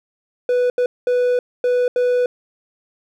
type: tone bursts at uneven times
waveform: triangle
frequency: 493.9 Hz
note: B4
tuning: in tune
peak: -12 dBFS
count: 5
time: 0.49-0.7 / 0.78-0.86 / 1.07-1.39 / 1.64-1.88 / 1.96-2.26 s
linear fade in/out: 2 ms
effects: none